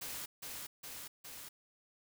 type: noise with echo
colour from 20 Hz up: white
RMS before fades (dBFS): -43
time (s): 0.01-0.26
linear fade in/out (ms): 10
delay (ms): 410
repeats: 3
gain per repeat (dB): -2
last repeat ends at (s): 1.49
effects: none